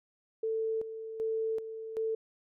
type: tone with tremolo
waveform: sine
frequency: 444.5 Hz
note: A4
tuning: 18 cents sharp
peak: -29 dBFS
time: 0.43-2.15 s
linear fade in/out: 5 ms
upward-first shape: square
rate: 1.3 Hz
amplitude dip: 65%
effects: none